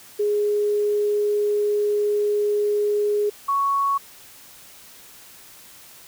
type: tone pair in turn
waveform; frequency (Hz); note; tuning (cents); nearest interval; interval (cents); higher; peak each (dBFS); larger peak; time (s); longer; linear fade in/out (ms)
sine; 415.3 / 1111.9; G#4 / C#6; 0 / +5; octave + perfect fourth; 1705; second; -18; neither; 0.19-3.3 / 3.48-3.98; first; 10
effects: white hiss -46 dBFS RMS until 6.07 s